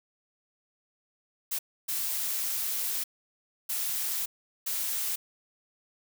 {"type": "noise bursts at uneven times", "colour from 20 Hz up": "blue", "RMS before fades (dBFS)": -31, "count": 4, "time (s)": [[1.51, 1.59], [1.88, 3.04], [3.69, 4.26], [4.66, 5.16]], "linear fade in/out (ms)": 10, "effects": []}